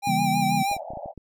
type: tone with vibrato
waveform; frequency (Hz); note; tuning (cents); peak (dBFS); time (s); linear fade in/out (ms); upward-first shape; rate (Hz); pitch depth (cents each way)
square; 792; G5; +18; -23; 0.02-0.78; 50; sine; 6.2; 49
type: chord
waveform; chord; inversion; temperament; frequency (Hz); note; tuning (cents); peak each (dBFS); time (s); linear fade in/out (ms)
sine; C# diminished seventh; none; just; 138.59 / 166.31 / 199.57 / 239.5; C#3 / E3 / G3 / Bb3; 0 / +16 / +31 / +47; -30 / -28 / -27 / -28; 0.07-0.63; 5
type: band-pass noise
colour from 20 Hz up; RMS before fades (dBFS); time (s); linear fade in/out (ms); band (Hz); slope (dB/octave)
pink; -36; 0.68-1.14; 50; 570 to 820; 96
type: clicks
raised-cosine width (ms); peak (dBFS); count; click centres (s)
3; -28; 7; 0.714 / 0.766 / 0.905 / 0.935 / 0.972 / 1.059 / 1.177
effects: AAC 64 kbps